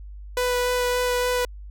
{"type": "tone with vibrato", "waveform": "sawtooth", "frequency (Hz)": 494.5, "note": "B4", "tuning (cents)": 2, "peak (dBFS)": -17, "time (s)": [0.37, 1.45], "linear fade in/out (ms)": 2, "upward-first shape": "sine", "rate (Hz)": 3.5, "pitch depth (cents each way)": 9, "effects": ["added 50 Hz sine -36 dBFS peak until 1.7 s"]}